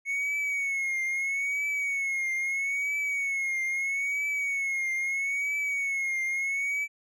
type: tone with vibrato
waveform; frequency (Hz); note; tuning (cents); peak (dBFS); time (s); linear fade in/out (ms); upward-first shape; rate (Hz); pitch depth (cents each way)
triangle; 2203; C#7; -11; -25; 0.05-6.88; 50; triangle; 0.77; 82
effects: none